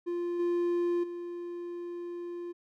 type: tone with level steps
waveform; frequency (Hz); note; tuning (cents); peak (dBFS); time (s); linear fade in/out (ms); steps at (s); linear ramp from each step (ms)
triangle; 348.1; F4; -6; -28 / -24 / -34; 0.06-2.53; 20; 0.39 / 1.03; 10
effects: none